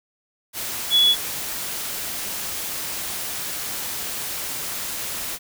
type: tone in noise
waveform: sine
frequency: 3392 Hz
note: G#7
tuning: 36 cents sharp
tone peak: -13 dBFS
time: 0.9-1.16 s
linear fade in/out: 50 ms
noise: white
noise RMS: -29 dBFS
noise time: 0.53-5.39 s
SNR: +13 dB
effects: none